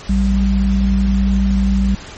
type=tone pair together; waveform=sine; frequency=57.91 / 194.8 Hz; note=A#1 / G3; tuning=-11 / -11 cents; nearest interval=octave + major sixth; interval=2100 cents; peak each=-14 dBFS; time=0.09-1.95 s; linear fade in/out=5 ms; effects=pink hiss -34 dBFS RMS until 2.17 s + MP3 32 kbps